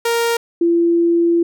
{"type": "tone pair in turn", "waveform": ["sawtooth", "sine"], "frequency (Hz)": [466.2, 339.7], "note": ["A#4", "F4"], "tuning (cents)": [0, -48], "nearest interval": "perfect fourth", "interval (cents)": 548, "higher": "first", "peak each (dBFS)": -11, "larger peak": "neither", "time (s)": [[0.05, 0.37], [0.61, 1.43]], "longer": "second", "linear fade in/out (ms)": 5, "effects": []}